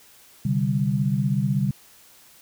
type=chord; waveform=sine; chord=C suspended second; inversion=none; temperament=equal; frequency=130.81 / 146.83 / 196 Hz; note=C3 / D3 / G3; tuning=0 / 0 / 0 cents; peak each=-24 dBFS; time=0.45-1.71 s; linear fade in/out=5 ms; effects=white hiss -52 dBFS RMS until 2.41 s